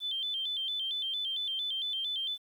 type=tone with vibrato; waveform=sine; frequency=3322 Hz; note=G#7; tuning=in tune; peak=-31 dBFS; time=0-2.38 s; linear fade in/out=50 ms; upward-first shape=square; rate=4.4 Hz; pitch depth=90 cents each way; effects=10-bit